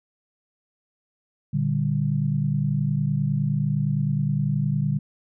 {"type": "chord", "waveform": "sine", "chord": "G minor", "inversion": "first", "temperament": "equal", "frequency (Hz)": [116.54, 146.83, 196], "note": ["Bb2", "D3", "G3"], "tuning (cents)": [0, 0, 0], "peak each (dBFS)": [-28, -22, -27], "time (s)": [1.53, 4.99], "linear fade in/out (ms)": 10, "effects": []}